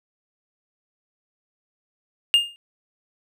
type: tone with exponential decay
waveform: triangle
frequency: 2823 Hz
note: F7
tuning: 18 cents sharp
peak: -8 dBFS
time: 2.34-2.56 s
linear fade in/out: 0 ms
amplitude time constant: 47 ms
effects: none